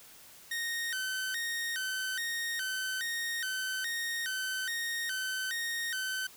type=tone with vibrato; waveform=sawtooth; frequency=1685 Hz; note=G#6; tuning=25 cents sharp; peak=-29 dBFS; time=0.51-6.27 s; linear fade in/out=5 ms; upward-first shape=square; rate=1.2 Hz; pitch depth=170 cents each way; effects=white hiss -54 dBFS RMS until 6.36 s